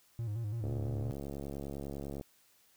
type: tone with vibrato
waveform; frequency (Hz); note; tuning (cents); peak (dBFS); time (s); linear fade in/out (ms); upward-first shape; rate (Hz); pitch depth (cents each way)
triangle; 110; A2; 0; -32; 0.19-1.11; 0; square; 6; 97
type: click train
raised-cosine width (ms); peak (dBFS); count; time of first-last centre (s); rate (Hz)
2; -28; 111; 0.64-2.211; 70
effects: white hiss -67 dBFS RMS until 2.76 s